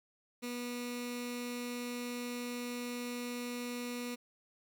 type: tone with notch filter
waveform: 15% pulse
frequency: 243.4 Hz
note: B3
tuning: 25 cents flat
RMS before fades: -40 dBFS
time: 0.42-4.16 s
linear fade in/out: 20 ms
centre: 780 Hz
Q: 0.83
effects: 11-bit